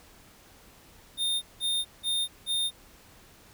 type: tone bursts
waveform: square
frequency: 3643 Hz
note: A#7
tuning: 41 cents flat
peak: -26 dBFS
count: 4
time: 1.17-2.71 s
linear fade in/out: 50 ms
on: 250 ms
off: 180 ms
effects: pink hiss -55 dBFS RMS until 3.53 s